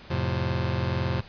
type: chord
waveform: sawtooth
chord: F major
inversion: none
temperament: just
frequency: 87.31 / 109.13 / 130.96 Hz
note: F2 / A2 / C3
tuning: 0 / -14 / +2 cents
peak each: -24 / -27 / -24 dBFS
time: 0.1-1.21 s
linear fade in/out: 10 ms
effects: pink hiss -47 dBFS RMS until 1.28 s + resampled to 11025 Hz